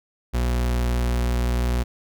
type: tone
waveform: 40% pulse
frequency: 60.4 Hz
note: B1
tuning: 38 cents flat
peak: -19 dBFS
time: 0.33-1.84 s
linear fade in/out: 20 ms
effects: none